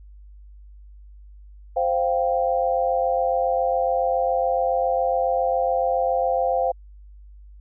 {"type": "chord", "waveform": "sine", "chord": "C suspended fourth", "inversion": "none", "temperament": "just", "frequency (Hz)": [523.3, 697.7, 784.9], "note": ["C5", "F5", "G5"], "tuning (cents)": [0, -2, 2], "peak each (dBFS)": [-22, -23, -25], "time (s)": [1.76, 6.72], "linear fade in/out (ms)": 10, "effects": ["added 50 Hz sine -42 dBFS peak until 7.6 s"]}